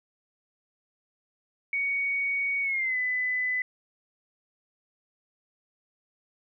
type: tone with pitch glide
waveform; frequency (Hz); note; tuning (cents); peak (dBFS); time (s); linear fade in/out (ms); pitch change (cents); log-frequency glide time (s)
sine; 2237 to 2004; C#7 to B6; +15 to +25; -25; 1.73-3.62; 2; -190; 2.62-2.97
effects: none